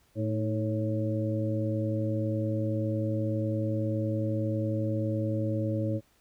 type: harmonic tone with a mistuned harmonic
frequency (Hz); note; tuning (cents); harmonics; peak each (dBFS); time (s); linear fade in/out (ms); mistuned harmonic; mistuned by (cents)
110; A2; 0; 1 / 2 / 3 / 4 / 5; -29 / -35 / -33 / -43 / -34; 0.15-6.01; 50; 3; -63
effects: pink hiss -66 dBFS RMS until 6.2 s